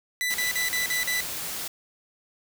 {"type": "tone bursts", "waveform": "sawtooth", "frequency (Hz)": 1988, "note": "B6", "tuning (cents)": 11, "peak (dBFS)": -21, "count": 6, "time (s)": [0.21, 1.205], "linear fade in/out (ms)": 0, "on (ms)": 130, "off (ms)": 43}
{"type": "noise", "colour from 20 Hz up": "white", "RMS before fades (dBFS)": -33, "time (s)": [0.3, 1.68], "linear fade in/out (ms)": 5}
{"effects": []}